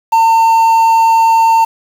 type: tone with quantisation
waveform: triangle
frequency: 905 Hz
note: A5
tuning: 48 cents sharp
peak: -4 dBFS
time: 0.12-1.65 s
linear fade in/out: 10 ms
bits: 5
effects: none